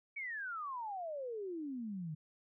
sine exponential sweep, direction down, 2293 to 148.1 Hz, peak -39 dBFS, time 0.16-2.15 s, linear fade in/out 10 ms, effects none

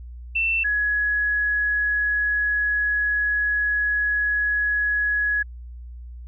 sine tone pair in turn, 2680 / 1679.1 Hz, E7 / G#6, +28 / +19 cents, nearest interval minor sixth, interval 809 cents, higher first, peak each -19 dBFS, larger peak neither, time 0.35-0.64 / 0.64-5.43 s, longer second, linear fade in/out 10 ms, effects added 60 Hz sine -35 dBFS peak until 6.27 s

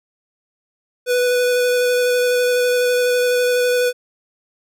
square tone with vibrato, 493.9 Hz, B4, in tune, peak -15 dBFS, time 1.06-3.93 s, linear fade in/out 50 ms, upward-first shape square, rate 12 Hz, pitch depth 8 cents each way, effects none

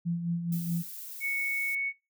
sine tone with tremolo, 170.6 Hz, F3, 40 cents flat, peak -26 dBFS, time 0.05-0.83 s, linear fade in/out 20 ms, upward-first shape sine, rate 4.7 Hz, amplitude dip 55%
violet noise, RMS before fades -42 dBFS, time 0.52-1.75 s, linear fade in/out 2 ms
sine tone, 2217 Hz, C#7, in tune, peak -28 dBFS, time 1.2-1.93 s, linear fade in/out 50 ms
effects noise-tail reverb RT60 0.3 s tail -25 dB re dry

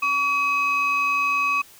sine tone pair together, 1135 / 2544 Hz, C#6 / D#7, +41 / +38 cents, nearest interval octave + major second, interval 1397 cents, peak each -20 dBFS, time 0.02-1.62 s, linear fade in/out 10 ms, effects tanh soft clip ceiling -15 dBFS + white hiss -49 dBFS RMS until 1.79 s

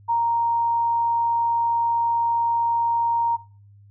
sine tone, 932.3 Hz, A#5, in tune, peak -18 dBFS, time 0.08-3.37 s, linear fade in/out 20 ms, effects noise-tail reverb RT60 0.4 s tail -19 dB re dry + added 101 Hz sine -47 dBFS peak until 3.9 s

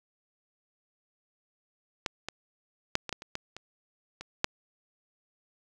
clicks, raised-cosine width 0.2 ms, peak -12 / -17 / -7 / -18 / -15 / -25 / -16 / -24 / -23 / -6 dBFS, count 10, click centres 2.062 / 2.286 / 2.954 / 3.093 / 3.127 / 3.221 / 3.354 / 3.566 / 4.21 / 4.444 s, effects none

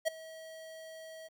square tone with ADSR envelope, 642 Hz, E5, 46 cents flat, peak -26 dBFS, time 0.05-1.29 s, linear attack 27 ms, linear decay 10 ms, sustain -20 dB, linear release 28 ms, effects 11-bit

